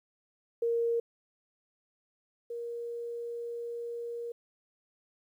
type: tone pair in turn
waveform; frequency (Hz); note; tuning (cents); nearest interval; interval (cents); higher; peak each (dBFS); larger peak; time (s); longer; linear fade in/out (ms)
sine; 466.2 / 471.1; A#4 / A#4; 0 / +18; unison; 18; second; -26 / -35; first; 0.62-1 / 2.5-4.32; second; 5
effects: 11-bit